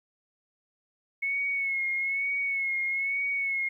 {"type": "tone with vibrato", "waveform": "sine", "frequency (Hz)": 2192, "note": "C#7", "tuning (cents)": -20, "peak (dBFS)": -26, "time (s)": [1.22, 3.69], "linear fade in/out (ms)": 10, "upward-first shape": "sine", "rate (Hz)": 1.1, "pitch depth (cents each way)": 41, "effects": ["11-bit"]}